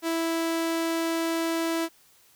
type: tone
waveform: sawtooth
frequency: 329.6 Hz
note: E4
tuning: in tune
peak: -21 dBFS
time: 0.02-1.89 s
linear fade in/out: 50 ms
effects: white hiss -59 dBFS RMS until 2.35 s